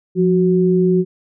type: tone pair together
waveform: sine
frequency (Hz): 176.49 / 370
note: F3 / F#4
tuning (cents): +18 / 0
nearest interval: octave + minor second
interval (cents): 1282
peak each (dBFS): -14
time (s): 0.15-1.05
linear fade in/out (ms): 50
effects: none